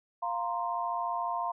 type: chord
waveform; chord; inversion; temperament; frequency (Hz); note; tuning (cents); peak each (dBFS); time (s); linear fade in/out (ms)
sine; F suspended fourth; none; equal; 698.5 / 932.3 / 1046.5; F5 / Bb5 / C6; 0 / 0 / 0; -34; 0.22-1.52; 10
effects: none